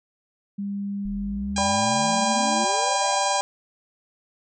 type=tone with pitch glide; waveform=sine; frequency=200.4 to 221.1 Hz; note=G3 to A3; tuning=+38 to +9 cents; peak=-26 dBFS; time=0.58-2.65 s; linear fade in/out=10 ms; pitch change=+171 cents; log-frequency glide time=1.61-1.91 s
type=exponential sweep; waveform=triangle; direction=up; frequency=36.8 to 830.6 Hz; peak=-31 dBFS; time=1.05-3.23 s; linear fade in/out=0 ms
type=harmonic tone; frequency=807 Hz; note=G#5; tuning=50 cents flat; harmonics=1 / 2 / 3 / 4 / 5 / 6 / 7 / 8 / 9 / 10; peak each=-34 / -34 / -34 / -34 / -34 / -34 / -34 / -34 / -34 / -34 dBFS; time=1.56-3.41 s; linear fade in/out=5 ms
type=chord; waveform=sine; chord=G major; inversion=second; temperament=equal; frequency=587.3 / 784 / 987.8 Hz; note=D5 / G5 / B5; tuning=0 / 0 / 0 cents; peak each=-28 / -25 / -26 dBFS; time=1.58-3.41 s; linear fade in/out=0 ms
effects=none